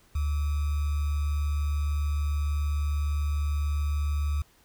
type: tone with sample-and-hold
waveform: sine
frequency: 73.4 Hz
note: D2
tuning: in tune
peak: -24 dBFS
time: 0.15-4.42 s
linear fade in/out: 5 ms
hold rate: 1225 Hz
effects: pink hiss -61 dBFS RMS until 4.64 s